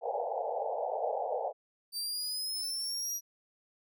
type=band-pass noise; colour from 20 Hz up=white; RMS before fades=-34 dBFS; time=0.01-1.53 s; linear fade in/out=50 ms; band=450 to 850 Hz; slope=96 dB/octave
type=linear sweep; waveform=sawtooth; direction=up; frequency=4623 to 5780 Hz; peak=-31 dBFS; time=1.92-3.21 s; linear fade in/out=50 ms
effects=none